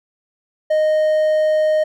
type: tone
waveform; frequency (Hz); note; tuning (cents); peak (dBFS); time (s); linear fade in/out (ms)
triangle; 619; D#5; -9; -11; 0.7-1.84; 10
effects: none